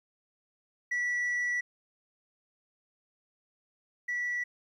sine tone pair in turn, 1951 / 1951 Hz, B6 / B6, -22 / -22 cents, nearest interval unison, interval 0 cents, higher neither, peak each -25 / -28 dBFS, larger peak first, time 0.91-1.61 / 4.08-4.44 s, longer first, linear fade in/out 10 ms, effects tanh soft clip ceiling -27 dBFS + 11-bit

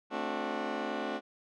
15% pulse chord, D dominant seventh, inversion second, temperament just, 220.2 / 264.3 / 293.7 / 367.1 Hz, A3 / C4 / D4 / F#4, +2 / +18 / 0 / -14 cents, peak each -32 dBFS, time 0.1-1.21 s, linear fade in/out 50 ms, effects low-pass 3000 Hz 12 dB/octave

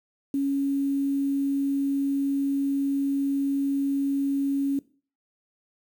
sine tone with quantisation, 277.2 Hz, C#4, in tune, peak -22 dBFS, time 0.34-4.79 s, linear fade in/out 2 ms, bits 8, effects noise-tail reverb RT60 0.4 s tail -19 dB re dry

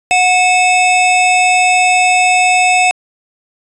square tone pair together, 731 / 2605 Hz, F#5 / E7, -21 / -21 cents, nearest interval octave + minor seventh, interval 2200 cents, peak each -11 / -12 dBFS, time 0.11-2.91 s, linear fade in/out 0 ms, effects resampled to 22050 Hz

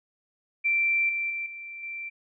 sine tone with level steps, 2349 Hz, D7, in tune, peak -21 / -26 / -29 / -37 / -33 dBFS, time 0.64-2.1 s, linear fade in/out 20 ms, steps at 1.09 / 1.3 / 1.46 / 1.83 s, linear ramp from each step 2 ms, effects none

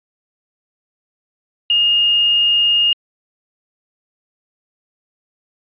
sine tone with quantisation, 2841 Hz, F7, 29 cents sharp, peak -11 dBFS, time 1.7-2.93 s, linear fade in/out 2 ms, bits 6, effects resampled to 8000 Hz

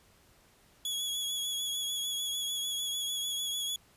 sawtooth tone with vibrato, 3364 Hz, G#7, 22 cents sharp, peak -29 dBFS, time 0.85-3.76 s, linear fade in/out 2 ms, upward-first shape triangle, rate 6.7 Hz, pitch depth 33 cents each way, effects pink hiss -63 dBFS RMS until 3.96 s + resampled to 32000 Hz

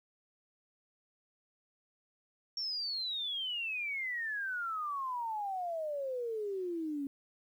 sine exponential sweep, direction down, 5540 to 273.1 Hz, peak -34 dBFS, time 2.57-7.07 s, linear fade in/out 2 ms, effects 11-bit

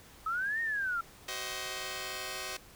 sine linear two-way sweep, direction up then down, 1265 to 1864 to 1337 Hz, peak -30 dBFS, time 0.26-1.01 s, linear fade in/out 5 ms, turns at 0.61 s
5% pulse chord, C diminished, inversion second, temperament just, 376.7 / 523.3 / 627.9 Hz, Gb4 / C5 / Eb5, +31 / 0 / +16 cents, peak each -30 dBFS, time 1.28-2.57 s, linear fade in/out 5 ms
effects pink hiss -55 dBFS RMS until 2.75 s

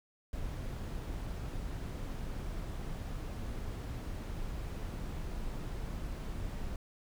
brown noise, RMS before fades -39 dBFS, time 0.33-6.76 s, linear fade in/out 2 ms, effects none

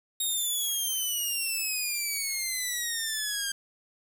10% pulse exponential sweep, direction down, 3753 to 1591 Hz, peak -20 dBFS, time 0.2-3.52 s, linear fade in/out 5 ms, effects 8-bit

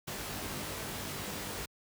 pink noise with comb filter, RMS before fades -39 dBFS, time 0.07-1.66 s, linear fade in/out 10 ms, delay 20 ms, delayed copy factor +0.8, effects high-pass 60 Hz 12 dB/octave

